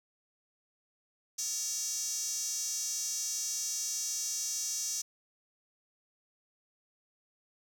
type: tone with high-pass filter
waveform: square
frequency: 253.3 Hz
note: B3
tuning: 44 cents sharp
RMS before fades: -35 dBFS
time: 1.38-5.02 s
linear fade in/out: 10 ms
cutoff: 6100 Hz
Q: 5.9
effects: none